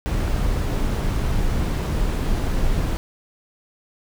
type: noise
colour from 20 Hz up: brown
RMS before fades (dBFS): -21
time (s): 0.06-2.97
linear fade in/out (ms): 0
effects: none